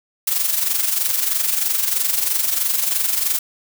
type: noise with amplitude modulation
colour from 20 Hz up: blue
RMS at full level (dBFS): -17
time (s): 0.27-3.39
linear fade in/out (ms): 5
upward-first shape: sine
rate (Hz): 23.1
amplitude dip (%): 60
effects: none